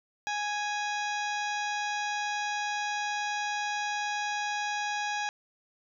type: harmonic tone with a mistuned harmonic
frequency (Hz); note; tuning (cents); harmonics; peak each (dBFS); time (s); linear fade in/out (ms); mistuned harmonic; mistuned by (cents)
830.6; G#5; 0; 1 / 2 / 3 / 4 / 5 / 6 / 7 / 8; -32 / -35 / -38 / -43 / -43 / -47 / -46 / -47; 0.27-5.29; 0; 5; -99
effects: none